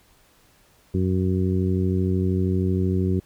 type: harmonic tone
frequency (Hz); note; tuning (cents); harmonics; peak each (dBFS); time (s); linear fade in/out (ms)
92.9; F#2; +7; 1 / 2 / 3 / 4 / 5; -22 / -24 / -29 / -27 / -39; 0.94-3.2; 5
effects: pink hiss -58 dBFS RMS until 3.25 s